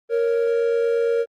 triangle tone pair together, 465.7 / 554.4 Hz, A#4 / C#5, -2 / 0 cents, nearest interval minor third, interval 302 cents, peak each -16 / -24 dBFS, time 0.09-1.26 s, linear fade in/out 50 ms, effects Opus 24 kbps

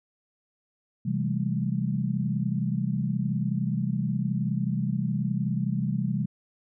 sine chord, A minor seventh, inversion first, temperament equal with one note detuned, 130.81 / 164.81 / 196 / 215 Hz, C3 / E3 / G3 / A3, 0 / 0 / 0 / -40 cents, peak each -29 / -30 / -29 / -33 dBFS, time 1.05-6.26 s, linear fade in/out 10 ms, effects none

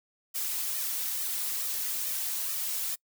blue noise with flanger, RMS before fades -32 dBFS, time 0.34-2.96 s, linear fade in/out 20 ms, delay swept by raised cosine 1.6 to 4.1 ms, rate 2.3 Hz, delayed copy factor +0.85, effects noise-tail reverb RT60 0.1 s tail -26 dB re dry

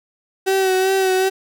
35% pulse tone with vibrato, 379.5 Hz, F#4, 44 cents sharp, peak -13 dBFS, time 0.46-1.3 s, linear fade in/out 20 ms, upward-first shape sine, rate 2.6 Hz, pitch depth 29 cents each way, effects none

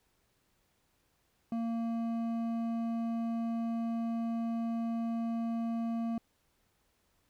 sine tone with hard clipping, 230 Hz, A#3, 23 cents flat, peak -33 dBFS, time 1.52-6.18 s, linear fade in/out 2 ms, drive 8 dB, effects pink hiss -74 dBFS RMS until 7.29 s

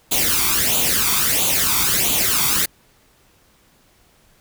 white noise with flanger, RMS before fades -18 dBFS, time 0.11-2.66 s, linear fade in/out 10 ms, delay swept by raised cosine 0.28 to 0.88 ms, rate 1.5 Hz, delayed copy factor +0.7, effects pink hiss -56 dBFS RMS until 4.4 s

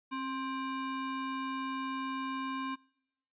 square ring-modulated tone, 659.3 Hz, E5, in tune, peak -32 dBFS, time 0.11-2.76 s, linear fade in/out 20 ms, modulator 392 Hz, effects noise-tail reverb RT60 0.8 s tail -26 dB re dry + resampled to 8000 Hz

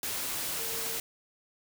sine tone in noise, 455 Hz, A#4, 42 cents flat, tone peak -43 dBFS, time 0.59-0.98 s, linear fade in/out 2 ms, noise white, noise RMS -34 dBFS, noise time 0.03-1 s, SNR -12 dB, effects none

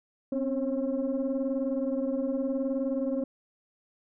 sine tone cluster, 257.4 / 276.6 / 541 Hz, C4 / C#4 / C#5, -28 / -4 / -42 cents, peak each -29 / -31 / -30 dBFS, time 0.32-3.24 s, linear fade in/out 5 ms, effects tanh soft clip ceiling -21 dBFS

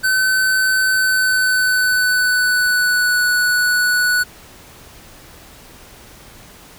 square tone with pitch glide, 1523 to 1476.2 Hz, F#6 to F#6, +50 to -4 cents, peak -14 dBFS, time 0.03-4.24 s, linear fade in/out 20 ms, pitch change -54 cents, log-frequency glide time 0.93-3.26 s, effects pink hiss -42 dBFS RMS until 6.78 s

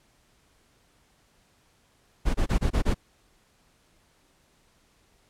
brown noise bursts, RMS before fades -22 dBFS, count 6, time 2.25-2.945 s, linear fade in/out 20 ms, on 95 ms, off 25 ms, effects pink hiss -64 dBFS RMS until 5.29 s + low-pass 11000 Hz 12 dB/octave

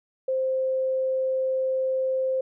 sine tone, 523.3 Hz, C5, in tune, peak -22 dBFS, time 0.28-2.41 s, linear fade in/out 5 ms, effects none

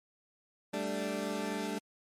20% pulse chord, G suspended second, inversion none, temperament equal, 196 / 220 / 293.7 Hz, G3 / A3 / D4, 0 / 0 / 0 cents, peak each -33 dBFS, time 0.73-1.79 s, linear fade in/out 10 ms, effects low-pass 12000 Hz 12 dB/octave + MP3 64 kbps

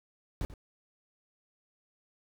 brown noise with echo, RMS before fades -32 dBFS, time 0.41-0.45 s, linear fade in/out 0 ms, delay 88 ms, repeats 1, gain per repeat -14 dB, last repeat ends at 0.538 s, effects none

